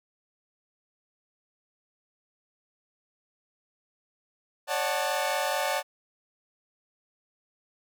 sawtooth chord, D major seventh, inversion third, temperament equal with one note detuned, 554.4 / 599 / 740 / 880 Hz, C#5 / D5 / F#5 / A5, 0 / +34 / 0 / 0 cents, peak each -28 dBFS, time 4.67-5.83 s, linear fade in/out 50 ms, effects none

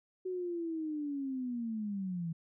sine linear sweep, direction down, 373.9 to 160.9 Hz, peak -34 dBFS, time 0.25-2.33 s, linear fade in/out 10 ms, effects none

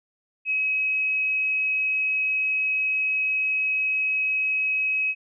sine tone, 2551 Hz, D#7, 43 cents sharp, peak -21 dBFS, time 0.45-5.15 s, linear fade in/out 50 ms, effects none

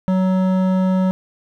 triangle tone with hard clipping, 186.8 Hz, F#3, 17 cents sharp, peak -16 dBFS, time 0.08-1.11 s, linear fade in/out 0 ms, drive 16 dB, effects none

